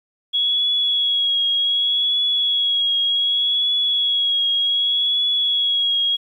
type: tone with vibrato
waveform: sine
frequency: 3338 Hz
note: G#7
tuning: 8 cents sharp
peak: -16 dBFS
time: 0.33-6.17 s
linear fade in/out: 20 ms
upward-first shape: triangle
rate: 0.66 Hz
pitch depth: 32 cents each way
effects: 9-bit